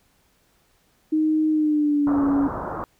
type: tone with pitch glide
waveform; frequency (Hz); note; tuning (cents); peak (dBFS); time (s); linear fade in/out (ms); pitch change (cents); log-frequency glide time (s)
sine; 311.1 to 280.4; D#4 to C#4; 0 to +20; -17; 1.12-2.48; 10; -180; 1.5-2.25
type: low-pass noise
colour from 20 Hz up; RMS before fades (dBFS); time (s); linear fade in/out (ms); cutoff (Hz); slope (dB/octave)
white; -30; 2.07-2.84; 0; 1300; 48
effects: pink hiss -63 dBFS RMS until 2.99 s